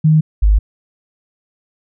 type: tone pair in turn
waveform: sine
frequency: 155.9 / 51.55 Hz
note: D#3 / G#1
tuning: +4 / -12 cents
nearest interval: octave + perfect fifth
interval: 1916 cents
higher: first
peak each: -7 dBFS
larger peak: neither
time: 0.04-0.21 / 0.42-0.59 s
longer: neither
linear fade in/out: 10 ms
effects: none